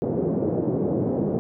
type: band-pass noise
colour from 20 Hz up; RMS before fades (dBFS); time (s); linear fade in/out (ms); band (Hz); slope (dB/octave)
white; -24; 0.02-1.39; 0; 110 to 470; 24
effects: none